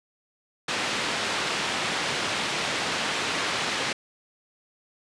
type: band-pass noise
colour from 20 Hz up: white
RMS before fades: -28 dBFS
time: 0.68-3.93 s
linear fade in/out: 5 ms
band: 140 to 3400 Hz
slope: 12 dB/octave
effects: resampled to 22050 Hz